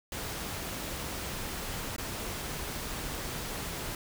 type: noise with dropouts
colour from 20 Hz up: pink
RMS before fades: -37 dBFS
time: 0.12-3.95 s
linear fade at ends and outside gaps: 2 ms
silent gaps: 1.963-1.981 s
effects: none